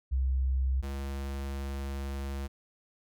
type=tone pair in turn; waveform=sine / square; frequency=65.4 / 68.79 Hz; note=C2 / C#2; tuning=0 / -13 cents; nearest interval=minor second; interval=87 cents; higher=second; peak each=-25 / -34 dBFS; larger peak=first; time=0.11-0.82 / 0.82-2.48 s; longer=second; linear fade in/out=20 ms; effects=none